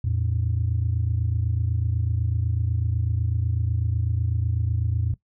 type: tone pair together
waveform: sine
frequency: 84.67 / 112.7 Hz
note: E2 / A2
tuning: +47 / +42 cents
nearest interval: perfect fourth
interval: 495 cents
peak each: -23 dBFS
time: 0.04-5.14 s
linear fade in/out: 5 ms
effects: noise-tail reverb RT60 0.1 s tail -19 dB re dry + tanh soft clip ceiling -15 dBFS